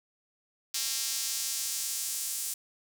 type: tone with high-pass filter sweep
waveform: square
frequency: 123.47 Hz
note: B2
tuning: in tune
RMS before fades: -33 dBFS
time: 0.74-2.54 s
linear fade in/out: 5 ms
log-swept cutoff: 5100 to 8200 Hz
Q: 1.2
effects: none